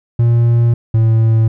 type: tone pair in turn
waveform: triangle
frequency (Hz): 117.8 / 112.26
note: A#2 / A2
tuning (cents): +19 / +35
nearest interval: minor second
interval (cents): 84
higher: first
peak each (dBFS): -6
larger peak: neither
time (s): 0.19-0.74 / 0.94-1.48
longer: first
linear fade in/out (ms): 5
effects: none